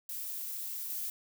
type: noise with level steps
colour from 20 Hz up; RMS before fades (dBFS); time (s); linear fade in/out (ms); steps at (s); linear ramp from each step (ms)
violet; -39 / -37; 0.09-1.1; 2; 0.9; 2
effects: none